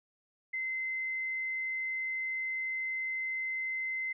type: tone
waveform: sine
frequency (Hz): 2063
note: C7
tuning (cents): -25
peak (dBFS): -32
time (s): 0.53-4.13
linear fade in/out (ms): 10
effects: none

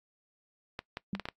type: clicks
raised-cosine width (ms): 0.3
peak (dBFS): -20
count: 6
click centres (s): 0.791 / 0.971 / 1.151 / 1.197 / 1.255 / 1.287
type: tone with exponential decay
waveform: sine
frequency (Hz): 196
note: G3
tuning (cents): 0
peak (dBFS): -28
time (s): 1.13-1.22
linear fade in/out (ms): 2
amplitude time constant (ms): 18
effects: noise-tail reverb RT60 0.1 s tail -21 dB re dry + AAC 64 kbps

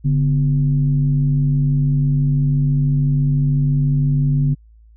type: tone with frequency modulation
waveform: sine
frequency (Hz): 142.9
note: D3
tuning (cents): -47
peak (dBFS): -13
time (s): 0.04-4.55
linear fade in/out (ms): 20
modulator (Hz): 106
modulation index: 0.53
effects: added 55 Hz sine -44 dBFS peak until 4.96 s

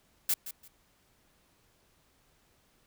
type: noise with echo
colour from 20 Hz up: blue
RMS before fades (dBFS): -27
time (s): 0.29-0.34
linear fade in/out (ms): 5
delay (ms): 170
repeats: 2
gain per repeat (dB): -13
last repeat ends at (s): 0.68
effects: pink hiss -68 dBFS RMS until 2.86 s

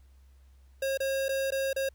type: tone with dropouts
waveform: square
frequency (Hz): 540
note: C#5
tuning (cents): -45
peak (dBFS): -28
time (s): 0.82-1.89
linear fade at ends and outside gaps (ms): 5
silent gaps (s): 0.975-1.002 / 1.284-1.29 / 1.506-1.52 / 1.731-1.762
effects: added 66 Hz sine -54 dBFS peak until 1.94 s + pink hiss -71 dBFS RMS until 1.94 s

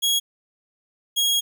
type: tone pair in turn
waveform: sawtooth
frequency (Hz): 3314 / 3295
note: G#7 / G#7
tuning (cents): -4 / -14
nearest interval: unison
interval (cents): 10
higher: first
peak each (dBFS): -15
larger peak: neither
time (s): 0.02-0.2 / 1.16-1.41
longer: second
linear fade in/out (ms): 20
effects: none

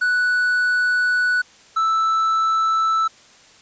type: tone pair in turn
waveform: triangle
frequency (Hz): 1480 / 1318.5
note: F#6 / E6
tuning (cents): 0 / 0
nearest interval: major second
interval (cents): 200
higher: first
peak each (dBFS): -14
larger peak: neither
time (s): 0.01-1.42 / 1.76-3.08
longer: first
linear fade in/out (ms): 10
effects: white hiss -49 dBFS RMS until 3.61 s + resampled to 16000 Hz

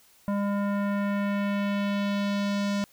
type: tone with low-pass filter sweep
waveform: square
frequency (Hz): 201.8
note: G#3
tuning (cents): -49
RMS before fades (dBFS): -27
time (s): 0.28-2.84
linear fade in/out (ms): 0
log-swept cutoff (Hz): 1100 to 6000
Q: 1.3
effects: white hiss -59 dBFS RMS until 2.92 s

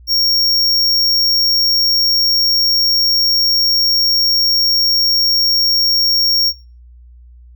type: tone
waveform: square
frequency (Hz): 5540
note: F8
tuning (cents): -15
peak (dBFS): -12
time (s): 0.07-6.53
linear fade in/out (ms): 50
effects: noise-tail reverb RT60 0.3 s tail -19 dB re dry + added 60 Hz sine -38 dBFS peak until 7.55 s

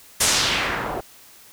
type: noise with low-pass filter sweep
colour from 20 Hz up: white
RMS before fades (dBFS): -22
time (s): 0.2-1.01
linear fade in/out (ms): 10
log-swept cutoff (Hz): 10000 to 640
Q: 1.3
effects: white hiss -48 dBFS RMS until 1.52 s

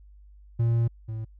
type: tone pair in turn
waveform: triangle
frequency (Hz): 116.3 / 110.9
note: A#2 / A2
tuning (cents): -4 / +14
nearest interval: minor second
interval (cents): 82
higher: first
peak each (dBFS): -18 / -28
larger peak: first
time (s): 0.59-0.88 / 1.08-1.25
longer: first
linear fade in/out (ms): 10
effects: added 50 Hz sine -48 dBFS peak until 1.39 s

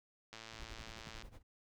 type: click train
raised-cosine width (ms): 0.2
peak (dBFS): -32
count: 101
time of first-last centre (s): 0.33-1.223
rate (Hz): 112
type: noise with tremolo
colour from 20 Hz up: brown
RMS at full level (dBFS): -49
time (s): 0.51-1.43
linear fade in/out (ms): 50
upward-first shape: sine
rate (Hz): 11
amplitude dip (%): 85
effects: none

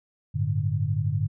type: chord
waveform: sine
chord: G suspended second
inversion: none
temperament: just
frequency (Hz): 98 / 110.25 / 147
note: G2 / A2 / D3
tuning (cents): 0 / +4 / +2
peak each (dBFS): -27 / -27 / -27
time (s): 0.34-1.28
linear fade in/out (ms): 20
effects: none

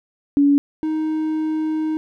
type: tone pair in turn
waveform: sine / triangle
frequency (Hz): 284.3 / 312.7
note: C#4 / D#4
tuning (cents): +44 / +9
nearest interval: major second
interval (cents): 165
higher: second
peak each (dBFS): -11 / -17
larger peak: first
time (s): 0.37-0.58 / 0.83-1.97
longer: second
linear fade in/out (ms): 0
effects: none

